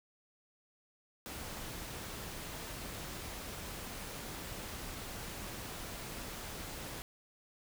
pink noise, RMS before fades -44 dBFS, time 1.26-7.02 s, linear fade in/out 0 ms, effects none

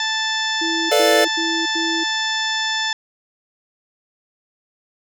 harmonic tone, 880 Hz, A5, in tune, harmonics 1 / 2 / 3 / 4 / 5 / 6 / 7 / 8, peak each -27 / -23 / -34 / -24 / -36 / -27 / -38 / -35 dBFS, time 0-2.93 s, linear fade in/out 2 ms
sine tone bursts, 329.6 Hz, E4, in tune, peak -23 dBFS, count 4, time 0.61-2.04 s, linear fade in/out 10 ms, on 290 ms, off 90 ms
square chord, B half-diminished seventh, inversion third, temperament equal, 440 / 493.9 / 587.3 / 698.5 Hz, A4 / B4 / D5 / F5, 0 / 0 / 0 / 0 cents, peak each -19 / -23 / -18 / -21 dBFS, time 0.91-1.25 s, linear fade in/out 10 ms
effects none

